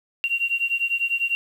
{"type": "beating tone pair", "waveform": "sine", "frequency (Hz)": [2754, 2764], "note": ["F7", "F7"], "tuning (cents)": [-25, -19], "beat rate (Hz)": 10, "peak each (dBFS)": -24, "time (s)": [0.24, 1.35], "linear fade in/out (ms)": 0, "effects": ["8-bit"]}